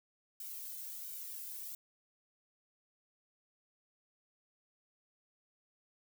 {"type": "noise with flanger", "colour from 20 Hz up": "violet", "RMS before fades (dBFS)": -45, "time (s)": [0.4, 1.75], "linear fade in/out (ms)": 2, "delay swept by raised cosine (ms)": [1.3, 1.97], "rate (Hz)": 1.4, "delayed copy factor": 0.9, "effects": []}